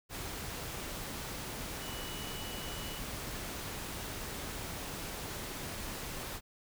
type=tone in noise; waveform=sine; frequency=2947 Hz; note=F#7; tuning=8 cents flat; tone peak=-47 dBFS; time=1.79-3.02 s; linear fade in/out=50 ms; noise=pink; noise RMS=-41 dBFS; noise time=0.09-6.41 s; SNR=-9 dB; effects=none